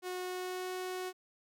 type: tone with pitch glide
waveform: sawtooth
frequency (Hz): 364.7 to 368.5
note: F#4 to F#4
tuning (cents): -25 to -7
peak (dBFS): -33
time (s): 0.02-1.13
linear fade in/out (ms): 50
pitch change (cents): +18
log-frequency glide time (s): 0.21-0.73
effects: none